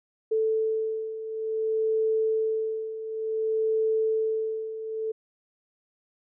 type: beating tone pair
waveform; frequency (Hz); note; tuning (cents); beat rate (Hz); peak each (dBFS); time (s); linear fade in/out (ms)
sine; 440 / 440.56; A4 / A4; 0 / +2; 0.56; -30 / -25; 0.31-5.12; 10
effects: none